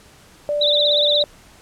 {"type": "tone", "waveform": "sine", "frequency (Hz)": 587.3, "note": "D5", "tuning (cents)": 0, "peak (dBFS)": -18, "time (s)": [0.49, 1.24], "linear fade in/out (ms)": 0}
{"type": "tone with vibrato", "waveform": "sine", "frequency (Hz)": 3726, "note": "A#7", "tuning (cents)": -2, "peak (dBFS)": -15, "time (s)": [0.61, 1.23], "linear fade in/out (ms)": 5, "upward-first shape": "triangle", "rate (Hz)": 17, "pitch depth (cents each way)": 140}
{"effects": ["pink hiss -48 dBFS RMS until 1.61 s", "low-pass 11000 Hz 12 dB/octave"]}